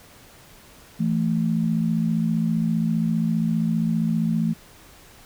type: tone pair together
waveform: sine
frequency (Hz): 167 / 222.1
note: E3 / A3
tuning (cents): +23 / +16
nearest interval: perfect fourth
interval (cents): 493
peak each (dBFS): -22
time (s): 0.99-4.54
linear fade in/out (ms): 20
effects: pink hiss -49 dBFS RMS until 5.25 s